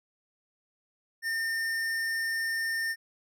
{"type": "tone with tanh clipping", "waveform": "sine", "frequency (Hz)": 1812, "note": "A#6", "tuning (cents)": -50, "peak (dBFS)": -30, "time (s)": [1.22, 2.96], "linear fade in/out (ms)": 50, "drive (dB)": 17, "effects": []}